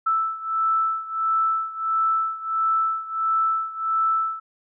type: beating tone pair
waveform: sine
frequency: 1318.5 / 1320 Hz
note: E6 / E6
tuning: 0 / +2 cents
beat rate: 1.5 Hz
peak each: -22 / -25 dBFS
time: 0.06-4.4 s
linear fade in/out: 10 ms
effects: none